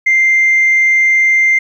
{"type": "tone", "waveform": "sine", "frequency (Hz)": 2093, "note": "C7", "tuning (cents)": 0, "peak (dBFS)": -6, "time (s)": [0.06, 1.59], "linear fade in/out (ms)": 10, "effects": ["tanh soft clip ceiling -4 dBFS", "8-bit"]}